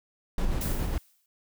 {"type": "noise with tremolo", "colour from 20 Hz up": "brown", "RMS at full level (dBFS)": -26, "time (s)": [0.38, 0.98], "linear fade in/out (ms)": 2, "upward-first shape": "square", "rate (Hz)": 7.3, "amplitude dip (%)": 30}
{"type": "noise with exponential decay", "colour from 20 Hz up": "blue", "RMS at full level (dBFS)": -33, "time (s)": [0.61, 1.26], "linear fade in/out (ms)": 1, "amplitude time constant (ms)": 140}
{"effects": []}